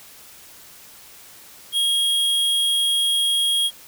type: tone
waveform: square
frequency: 3274 Hz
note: G#7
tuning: 25 cents flat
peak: -18 dBFS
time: 1.72-3.71 s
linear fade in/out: 50 ms
effects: white hiss -45 dBFS RMS until 3.87 s